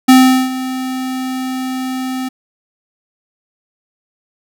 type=tone with ADSR envelope; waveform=square; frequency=258.7 Hz; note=C4; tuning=19 cents flat; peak=-3 dBFS; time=0.08-2.29 s; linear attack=11 ms; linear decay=400 ms; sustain=-16 dB; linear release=11 ms; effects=none